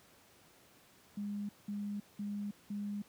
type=tone bursts; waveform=sine; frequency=204.6 Hz; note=G#3; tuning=26 cents flat; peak=-36 dBFS; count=4; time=1.17-3.02 s; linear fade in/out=5 ms; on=320 ms; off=190 ms; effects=pink hiss -63 dBFS RMS until 3.08 s + high-pass 100 Hz 12 dB/octave